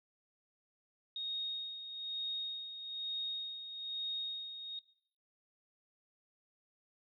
sine tone with tremolo, 3729 Hz, A#7, in tune, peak -35 dBFS, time 1.16-4.79 s, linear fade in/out 2 ms, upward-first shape sine, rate 1.1 Hz, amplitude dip 60%, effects noise-tail reverb RT60 0.7 s tail -21 dB re dry

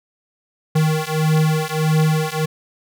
square beating tone pair, 155.56 / 157.16 Hz, D#3 / D#3, 0 / +18 cents, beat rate 1.6 Hz, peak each -19 dBFS, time 0.75-2.46 s, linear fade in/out 10 ms, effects none

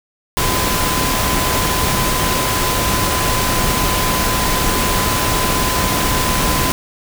sine tone in noise, 1016 Hz, B5, 49 cents sharp, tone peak -22 dBFS, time 0.37-6.72 s, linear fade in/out 0 ms, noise pink, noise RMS -17 dBFS, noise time 0.37-6.72 s, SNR -8 dB, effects none

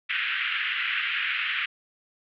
white band-pass noise, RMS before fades -28 dBFS, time 0.09-1.66 s, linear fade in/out 10 ms, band 1400 to 3000 Hz, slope 48 dB/octave, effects none

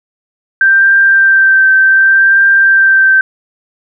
sine tone with vibrato, 1568 Hz, G6, in tune, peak -4 dBFS, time 0.61-3.21 s, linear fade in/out 2 ms, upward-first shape triangle, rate 0.67 Hz, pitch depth 20 cents each way, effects none

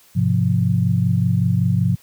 sine chord, F minor, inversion first, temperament equal with one note detuned, 103.83 / 128.94 / 174.61 Hz, Ab2 / C3 / F3, 0 / -25 / 0 cents, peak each -19 dBFS, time 0.15-1.96 s, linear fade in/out 20 ms, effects white hiss -52 dBFS RMS until 2.02 s

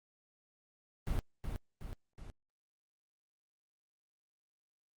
brown noise with echo, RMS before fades -33 dBFS, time 1.07-1.19 s, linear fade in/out 0 ms, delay 370 ms, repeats 3, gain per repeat -5 dB, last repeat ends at 2.3 s, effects Opus 32 kbps

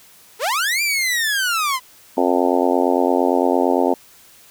sawtooth linear two-way sweep, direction up then down, 392 to 2397 to 988 Hz, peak -14 dBFS, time 0.39-1.8 s, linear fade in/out 50 ms, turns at 0.82 s
harmonic tone, 88.8 Hz, F2, 29 cents sharp, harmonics 3 / 4 / 5 / 6 / 7 / 8 / 9 / 10, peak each -20 / -21 / -22 / -23 / -23 / -24 / -25 / -25 dBFS, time 2.17-3.94 s, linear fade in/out 5 ms
effects white hiss -48 dBFS RMS until 4.5 s

